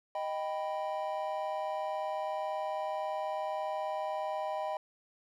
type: chord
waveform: triangle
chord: Eb augmented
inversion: none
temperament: equal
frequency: 622.3 / 784 / 987.8 Hz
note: Eb5 / G5 / B5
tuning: 0 / 0 / 0 cents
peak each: -34 / -35 / -38 dBFS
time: 0.15-4.77 s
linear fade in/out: 2 ms
effects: none